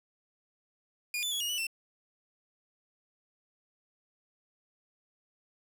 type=tone with pitch steps; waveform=sawtooth; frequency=2433 / 3499 / 3362 / 2868 / 2960 / 2687 Hz; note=D#7 / A7 / G#7 / F7 / F#7 / E7; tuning=-39 / -10 / +20 / +45 / 0 / +33 cents; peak=-28 dBFS; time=1.14-1.668 s; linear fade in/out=2 ms; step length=88 ms; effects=9-bit